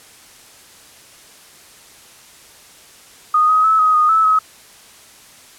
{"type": "tone with pitch steps", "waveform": "sine", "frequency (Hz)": [1238, 1261, 1301, 1260, 1235, 1307, 1276], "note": ["D#6", "D#6", "E6", "D#6", "D#6", "E6", "D#6"], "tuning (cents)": [-9, 23, -23, 21, -13, -15, 43], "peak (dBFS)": -10, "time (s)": [3.34, 4.39], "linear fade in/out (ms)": 5, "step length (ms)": 150, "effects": ["white hiss -44 dBFS RMS until 5.58 s", "low-pass 11000 Hz 12 dB/octave"]}